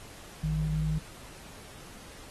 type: tone pair together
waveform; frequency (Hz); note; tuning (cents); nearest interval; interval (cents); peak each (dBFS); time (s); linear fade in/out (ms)
sine; 55 / 155.56; A1 / D#3; 0 / 0; octave + tritone; 1800; -32 / -27; 0.43-0.99; 10
effects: pink hiss -49 dBFS RMS until 2.3 s + AAC 32 kbps

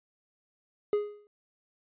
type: tone with exponential decay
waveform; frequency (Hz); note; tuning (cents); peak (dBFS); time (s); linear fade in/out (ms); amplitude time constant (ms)
triangle; 415.2; G#4; 0; -19; 0.93-1.27; 1; 73
effects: resampled to 8000 Hz

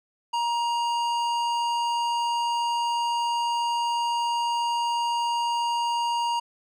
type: tone with hard clipping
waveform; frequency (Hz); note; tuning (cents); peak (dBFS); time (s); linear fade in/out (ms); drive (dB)
sine; 943; A#5; +20; -25; 0.33-6.4; 10; 13
effects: none

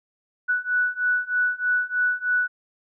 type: beating tone pair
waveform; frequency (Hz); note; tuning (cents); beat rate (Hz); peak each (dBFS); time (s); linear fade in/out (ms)
sine; 1478 / 1481.2; F#6 / F#6; -2 / +1; 3.2; -24 / -23; 0.48-2.48; 20
effects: none

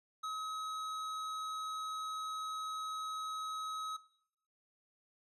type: tone with hard clipping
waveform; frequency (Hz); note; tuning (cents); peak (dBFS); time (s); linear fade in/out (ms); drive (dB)
triangle; 1276; D#6; +43; -39; 0.23-3.97; 10; 15
effects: noise-tail reverb RT60 0.7 s tail -19 dB re dry + resampled to 32000 Hz

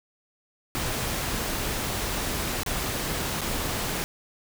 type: noise with dropouts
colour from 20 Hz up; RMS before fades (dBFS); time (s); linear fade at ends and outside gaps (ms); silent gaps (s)
pink; -29; 0.75-4.04; 0; 2.633-2.662 / 3.409-3.416
effects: none

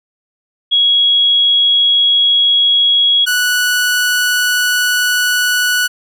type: tone pair in turn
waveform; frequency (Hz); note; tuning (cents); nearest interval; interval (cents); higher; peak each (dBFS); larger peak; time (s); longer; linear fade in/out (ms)
sine / sawtooth; 3322 / 1476.2; G#7 / F#6; 0 / -4; octave + major second; 1404; first; -8; neither; 0.71-3.26 / 3.26-5.88; second; 20
effects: none

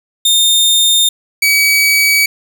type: tone pair in turn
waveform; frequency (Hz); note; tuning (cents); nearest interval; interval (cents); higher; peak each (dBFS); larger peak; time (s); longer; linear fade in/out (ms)
sawtooth; 3640 / 2276; A#7 / C#7; -42 / +45; minor sixth; 813; first; -5; neither; 0.25-1.09 / 1.42-2.26; neither; 5
effects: 7-bit

